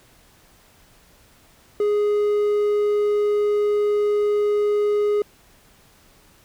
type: tone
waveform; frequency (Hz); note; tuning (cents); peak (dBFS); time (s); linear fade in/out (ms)
triangle; 415.3; G#4; 0; -15; 1.8-5.22; 2
effects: pink hiss -54 dBFS RMS until 6.44 s